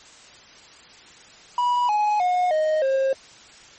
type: tone with pitch steps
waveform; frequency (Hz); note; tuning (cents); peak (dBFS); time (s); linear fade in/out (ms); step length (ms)
triangle; 976 / 839.9 / 722.8 / 622 / 535.3; B5 / G#5 / F#5 / D#5 / C5; -21 / +19 / -41 / -1 / +39; -16; 1.58-3.13; 2; 310
effects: white hiss -47 dBFS RMS until 3.78 s + MP3 32 kbps